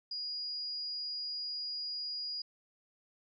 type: tone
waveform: sine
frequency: 4879 Hz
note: D#8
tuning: 35 cents flat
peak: -36 dBFS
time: 0.11-2.42 s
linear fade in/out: 5 ms
effects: none